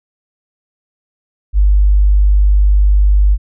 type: tone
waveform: sine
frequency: 50 Hz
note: G1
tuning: 35 cents sharp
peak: -6 dBFS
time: 1.53-3.38 s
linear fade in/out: 50 ms
effects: none